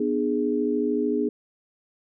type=chord; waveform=sine; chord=G# diminished; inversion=first; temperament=equal with one note detuned; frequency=246.9 / 300.4 / 415.3 Hz; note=B3 / D4 / G#4; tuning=0 / +39 / 0 cents; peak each=-26 / -26 / -25 dBFS; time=0-1.29 s; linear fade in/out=5 ms; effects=none